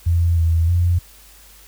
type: tone with pitch steps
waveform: sine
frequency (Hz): 84.9 / 82.5 / 87.3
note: F2 / E2 / F2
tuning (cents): -48 / +2 / 0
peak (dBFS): -13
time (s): 0.06-0.99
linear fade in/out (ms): 10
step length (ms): 310
effects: added 50 Hz sine -48 dBFS peak until 1.67 s + white hiss -47 dBFS RMS until 1.67 s